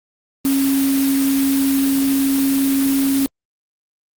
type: tone in noise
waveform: sine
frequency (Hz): 272.7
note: C#4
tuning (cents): -28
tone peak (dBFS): -14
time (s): 0.45-3.26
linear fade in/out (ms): 0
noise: white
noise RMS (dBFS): -25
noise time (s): 0.45-3.26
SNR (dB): +8
effects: Opus 32 kbps